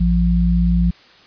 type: tone pair together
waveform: sine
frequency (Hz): 58.27 / 174.61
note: A#1 / F3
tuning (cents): 0 / 0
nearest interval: octave + perfect fifth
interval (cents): 1900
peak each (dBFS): -15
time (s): 0-0.91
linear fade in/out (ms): 10
effects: white hiss -47 dBFS RMS until 1.26 s + resampled to 11025 Hz